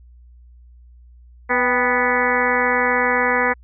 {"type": "harmonic tone with a mistuned harmonic", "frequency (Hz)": 246.9, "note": "B3", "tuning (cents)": 0, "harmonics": [1, 2, 3, 4, 5, 6, 7, 8, 9], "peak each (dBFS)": [-27, -22, -26, -23, -26, -26, -23, -22, -28], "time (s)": [1.49, 3.54], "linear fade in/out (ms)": 20, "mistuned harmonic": 3, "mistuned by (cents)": 78, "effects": ["added 60 Hz sine -43 dBFS peak until 3.63 s"]}